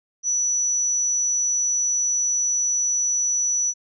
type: tone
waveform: sine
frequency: 5920 Hz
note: F#8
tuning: in tune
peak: -19 dBFS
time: 0.23-3.74 s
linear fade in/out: 50 ms
effects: none